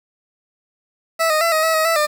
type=tone with pitch steps; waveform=20% pulse; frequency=655 / 619 / 670 / 629 / 647 / 632 / 660 / 601 Hz; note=E5 / D#5 / E5 / D#5 / E5 / D#5 / E5 / D5; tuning=-11 / -9 / +28 / +19 / -32 / +27 / +2 / +40 cents; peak=-10 dBFS; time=1.19-2.07 s; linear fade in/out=20 ms; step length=110 ms; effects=7-bit